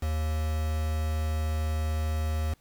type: tone with quantisation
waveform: triangle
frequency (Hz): 77.78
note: D#2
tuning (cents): 0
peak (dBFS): -24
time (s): 0.02-2.54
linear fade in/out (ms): 10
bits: 6
effects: pink hiss -65 dBFS RMS until 2.6 s

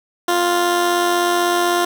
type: tone with amplitude modulation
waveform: 15% pulse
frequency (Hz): 349.8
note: F4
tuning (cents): +3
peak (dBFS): -7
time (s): 0.28-1.85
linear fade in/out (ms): 5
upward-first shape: sine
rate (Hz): 96.1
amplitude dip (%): 35
effects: none

